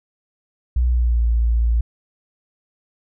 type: tone with pitch glide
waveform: sine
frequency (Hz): 61.3 to 57.53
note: B1 to A#1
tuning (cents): -12 to -22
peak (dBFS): -14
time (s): 0.76-1.81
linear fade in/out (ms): 5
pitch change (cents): -110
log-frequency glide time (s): 0.89-1.24
effects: none